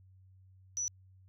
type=tone; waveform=sine; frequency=5920 Hz; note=F#8; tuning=in tune; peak=-32 dBFS; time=0.77-0.88 s; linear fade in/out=0 ms; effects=added 94 Hz sine -57 dBFS peak until 1.28 s